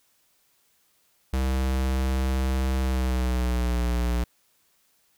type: tone with pitch glide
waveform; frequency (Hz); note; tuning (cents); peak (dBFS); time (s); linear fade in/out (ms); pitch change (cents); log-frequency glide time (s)
square; 65.41 to 59.98; C2 to B1; 0 to -50; -23; 1.33-4.24; 5; -150; 2.79-3.81
effects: white hiss -66 dBFS RMS until 5.17 s